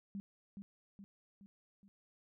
sine tone with echo, 198.5 Hz, G3, 22 cents sharp, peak -40 dBFS, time 0.15-0.2 s, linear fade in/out 0 ms, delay 420 ms, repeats 4, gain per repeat -5 dB, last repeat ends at 1.88 s, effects none

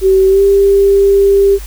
sine tone with pitch glide, 382.6 to 396.3 Hz, G4 to G4, -42 to +19 cents, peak -5 dBFS, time 0.01-1.59 s, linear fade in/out 50 ms, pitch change +61 cents, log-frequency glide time 0.28-0.42 s, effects added 50 Hz sine -24 dBFS peak until 1.66 s + white hiss -35 dBFS RMS until 1.66 s

